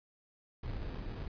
brown noise with sample-and-hold, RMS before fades -40 dBFS, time 0.63-1.28 s, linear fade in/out 5 ms, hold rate 2100 Hz, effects resampled to 11025 Hz

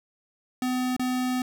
square tone with dropouts, 252.9 Hz, B3, 41 cents sharp, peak -25 dBFS, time 0.62-1.42 s, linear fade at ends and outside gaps 2 ms, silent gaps 0.965-0.995 s, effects none

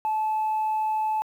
sine tone, 867 Hz, A5, 26 cents flat, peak -21 dBFS, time 0.05-1.22 s, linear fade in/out 0 ms, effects tanh soft clip ceiling -20 dBFS + 9-bit

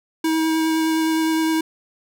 square tone with vibrato, 320 Hz, D#4, 49 cents sharp, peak -18 dBFS, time 0.24-1.61 s, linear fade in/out 5 ms, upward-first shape sine, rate 9.7 Hz, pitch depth 10 cents each way, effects none

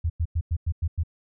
sine tone bursts, 82.41 Hz, E2, in tune, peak -21 dBFS, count 7, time 0.04-1.035 s, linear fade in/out 10 ms, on 59 ms, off 97 ms, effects none

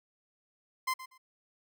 30% pulse tone with echo, 1038 Hz, C6, 14 cents flat, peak -26 dBFS, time 0.87-0.94 s, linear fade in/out 10 ms, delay 120 ms, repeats 2, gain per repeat -14 dB, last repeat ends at 1.18 s, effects none

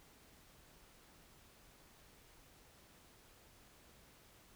silence, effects pink hiss -64 dBFS RMS until 4.55 s

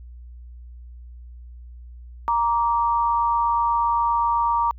sine tone pair together, 937.2 / 1165 Hz, A#5 / D6, +9 / -14 cents, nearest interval major third, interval 377 cents, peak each -19 / -23 dBFS, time 2.28-4.71 s, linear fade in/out 0 ms, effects added 60 Hz sine -38 dBFS peak until 4.78 s

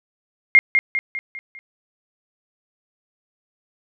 sine tone with echo, 2126 Hz, C7, 27 cents sharp, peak -6 dBFS, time 0.55-0.59 s, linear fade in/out 0 ms, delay 200 ms, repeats 5, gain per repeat -6 dB, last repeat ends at 1.59 s, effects none

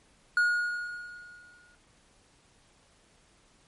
triangle tone with exponential decay, 1441 Hz, F#6, 46 cents flat, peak -18 dBFS, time 0.37-1.75 s, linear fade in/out 2 ms, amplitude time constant 300 ms, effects pink hiss -63 dBFS RMS until 3.67 s + MP3 48 kbps

